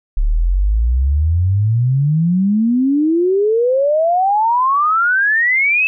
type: exponential sweep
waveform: sine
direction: up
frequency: 34.61 to 2637 Hz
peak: -11 dBFS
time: 0.17-5.87 s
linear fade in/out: 0 ms
effects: none